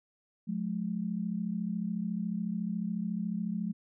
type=tone pair together; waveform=sine; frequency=179.8 / 213.8 Hz; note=F#3 / A3; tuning=-49 / -49 cents; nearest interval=minor third; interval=300 cents; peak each=-34 / -33 dBFS; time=0.47-3.73 s; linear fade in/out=20 ms; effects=none